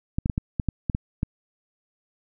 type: clicks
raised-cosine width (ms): 5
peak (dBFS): -11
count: 9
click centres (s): 0.185 / 0.259 / 0.298 / 0.379 / 0.598 / 0.687 / 0.898 / 0.949 / 1.231
effects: none